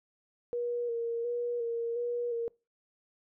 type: tone with vibrato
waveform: sine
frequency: 472.8 Hz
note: A#4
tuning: 24 cents sharp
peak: -30 dBFS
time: 0.53-2.48 s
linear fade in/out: 0 ms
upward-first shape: square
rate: 1.4 Hz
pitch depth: 27 cents each way
effects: noise-tail reverb RT60 0.3 s tail -26 dB re dry